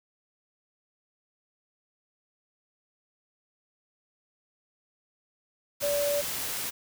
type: tone in noise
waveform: sine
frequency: 577 Hz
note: D5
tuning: 31 cents flat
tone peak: -25 dBFS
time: 5.82-6.22 s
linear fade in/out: 20 ms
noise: white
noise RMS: -33 dBFS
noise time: 5.8-6.71 s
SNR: +5 dB
effects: none